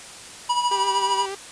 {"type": "tone with tremolo", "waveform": "square", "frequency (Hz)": 972, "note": "B5", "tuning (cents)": -28, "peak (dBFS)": -18, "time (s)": [0.49, 1.26], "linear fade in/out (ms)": 10, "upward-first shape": "sine", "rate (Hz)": 13, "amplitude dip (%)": 60}
{"type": "tone with vibrato", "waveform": "sawtooth", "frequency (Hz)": 392, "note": "G4", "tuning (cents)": 0, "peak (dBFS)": -25, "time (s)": [0.71, 1.35], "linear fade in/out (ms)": 5, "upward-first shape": "triangle", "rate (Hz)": 8.3, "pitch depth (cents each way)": 38}
{"effects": ["white hiss -40 dBFS RMS until 1.51 s", "resampled to 22050 Hz"]}